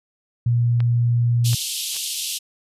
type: tone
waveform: sine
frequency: 119.2 Hz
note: A#2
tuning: 39 cents sharp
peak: -15 dBFS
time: 0.46-1.55 s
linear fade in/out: 5 ms
type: clicks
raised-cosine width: 0.3 ms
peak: -18 dBFS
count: 2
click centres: 0.804 / 1.532 s
type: band-pass noise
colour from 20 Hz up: pink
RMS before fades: -27 dBFS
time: 1.44-2.39 s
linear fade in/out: 20 ms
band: 2900 to 13000 Hz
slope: 48 dB/octave
type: noise with exponential growth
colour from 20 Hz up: white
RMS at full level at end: -34 dBFS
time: 1.86-1.97 s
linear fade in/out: 1 ms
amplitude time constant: 23 ms
effects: resampled to 32000 Hz